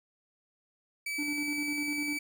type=tone; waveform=40% pulse; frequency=2300 Hz; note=D7; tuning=37 cents flat; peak=-32 dBFS; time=1.06-2.19 s; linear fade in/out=5 ms
type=tone with tremolo; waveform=triangle; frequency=293.7 Hz; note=D4; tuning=in tune; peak=-30 dBFS; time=1.18-2.18 s; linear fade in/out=10 ms; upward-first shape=square; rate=10 Hz; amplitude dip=45%
effects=none